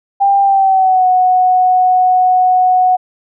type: tone with pitch glide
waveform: sine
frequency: 794 to 736.6 Hz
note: G5 to F#5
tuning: +22 to -8 cents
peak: -7 dBFS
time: 0.2-2.97 s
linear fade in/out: 20 ms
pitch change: -130 cents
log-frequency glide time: 0.42-1.06 s
effects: none